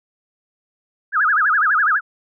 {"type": "tone with vibrato", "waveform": "sine", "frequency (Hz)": 1448, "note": "F#6", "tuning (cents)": -38, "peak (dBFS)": -13, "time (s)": [1.12, 2.01], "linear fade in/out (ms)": 50, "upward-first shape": "sine", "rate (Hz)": 12, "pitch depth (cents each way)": 290, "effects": []}